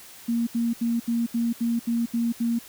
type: tone bursts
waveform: sine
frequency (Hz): 233.4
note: A#3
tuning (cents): +2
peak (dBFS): -21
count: 9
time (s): 0.28-2.59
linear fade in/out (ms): 10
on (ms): 190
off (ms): 75
effects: white hiss -46 dBFS RMS until 2.68 s